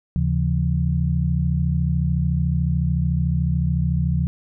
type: tone cluster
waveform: sine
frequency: 76.1 / 135.9 / 169.7 Hz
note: D#2 / C#3 / F3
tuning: -38 / -34 / -49 cents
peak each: -22 dBFS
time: 0.16-4.27 s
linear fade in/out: 0 ms
effects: none